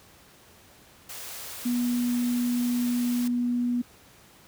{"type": "band-stop noise", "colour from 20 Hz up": "white", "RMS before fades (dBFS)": -39, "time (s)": [1.09, 3.28], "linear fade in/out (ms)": 5, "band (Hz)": [110, 360], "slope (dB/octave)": 48}
{"type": "tone", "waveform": "sine", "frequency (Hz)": 243.1, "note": "B3", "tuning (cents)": -27, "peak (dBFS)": -23, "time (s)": [1.65, 3.82], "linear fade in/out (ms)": 10}
{"effects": ["pink hiss -54 dBFS RMS until 4.47 s", "high-pass 60 Hz 12 dB/octave"]}